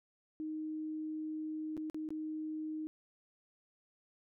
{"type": "tone with dropouts", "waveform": "sine", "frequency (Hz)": 311.1, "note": "D#4", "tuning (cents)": 0, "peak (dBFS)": -37, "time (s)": [0.4, 2.87], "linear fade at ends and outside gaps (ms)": 0, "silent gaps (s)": [[1.768, 1.776], [1.899, 1.945], [2.089, 2.105]], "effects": []}